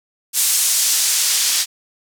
white noise with band-pass filter sweep, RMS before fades -17 dBFS, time 0.33-1.66 s, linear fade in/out 50 ms, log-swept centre 8300 to 5100 Hz, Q 0.91, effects none

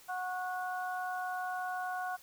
harmonic tone, 366.5 Hz, F#4, 16 cents flat, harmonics 2 / 3 / 4, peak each -36 / -43 / -40 dBFS, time 0.08-2.17 s, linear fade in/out 20 ms, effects white hiss -58 dBFS RMS until 2.22 s

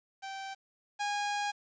sawtooth tone pair in turn, 778 / 820.5 Hz, G5 / G#5, -13 / -21 cents, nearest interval minor second, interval 92 cents, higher second, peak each -35 / -27 dBFS, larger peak second, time 0.22-0.55 / 0.99-1.52 s, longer second, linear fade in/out 20 ms, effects resampled to 16000 Hz + 10-bit

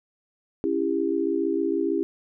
sine chord, C# diminished, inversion none, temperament just, 277.2 / 332.6 / 399.1 Hz, C#4 / E4 / G4, 0 / +16 / +31 cents, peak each -28 / -25 / -26 dBFS, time 0.64-2.03 s, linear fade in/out 0 ms, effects none

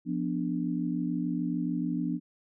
sine chord, B diminished, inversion second, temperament equal, 174.61 / 246.9 / 293.7 Hz, F3 / B3 / D4, 0 / 0 / 0 cents, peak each -32 dBFS, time 0.05-2.2 s, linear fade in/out 50 ms, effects none

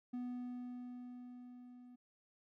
triangle tone with level ramp, 246.9 Hz, B3, in tune, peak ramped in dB -37 to -53 dBFS, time 0.13-1.96 s, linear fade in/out 10 ms, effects none

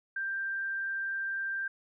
sine tone, 1579 Hz, G6, 12 cents sharp, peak -31 dBFS, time 0.16-1.68 s, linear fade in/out 5 ms, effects none

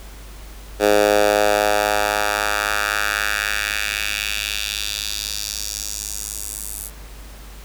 10% pulse tone with high-pass filter sweep, 103.83 Hz, G#2, in tune, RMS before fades -21 dBFS, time 0.79-6.91 s, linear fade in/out 50 ms, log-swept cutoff 440 to 10000 Hz, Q 1.8, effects added 50 Hz sine -36 dBFS peak until 7.64 s + pink hiss -43 dBFS RMS until 7.64 s

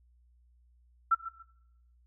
sine tone with echo, 1340 Hz, E6, 28 cents sharp, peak -20 dBFS, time 1.11-1.15 s, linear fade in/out 10 ms, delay 140 ms, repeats 2, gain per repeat -13 dB, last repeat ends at 1.43 s, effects noise-tail reverb RT60 0.8 s tail -18 dB re dry + added 60 Hz sine -61 dBFS peak until 2.06 s

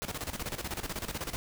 pink noise with tremolo, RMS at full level -35 dBFS, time 0.02-1.36 s, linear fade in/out 0 ms, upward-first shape square, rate 16 Hz, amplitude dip 75%, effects none

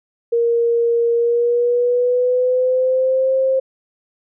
sine tone with pitch glide, 468.2 to 528.6 Hz, A#4 to C5, +8 to +18 cents, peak -13 dBFS, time 0.32-3.6 s, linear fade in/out 10 ms, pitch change +210 cents, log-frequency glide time 1.14-3.34 s, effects none

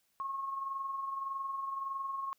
sine tone with amplitude modulation, 1087 Hz, C#6, 34 cents flat, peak -33 dBFS, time 0.2-2.33 s, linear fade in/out 0 ms, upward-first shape sine, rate 21.7 Hz, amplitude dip 45%, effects white hiss -75 dBFS RMS until 2.38 s

